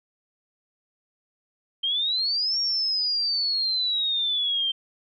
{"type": "exponential two-way sweep", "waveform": "sine", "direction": "up then down", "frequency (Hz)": [3136, 5588, 3136], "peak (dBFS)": -22, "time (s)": [1.83, 4.72], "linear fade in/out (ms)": 10, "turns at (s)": 2.59, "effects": []}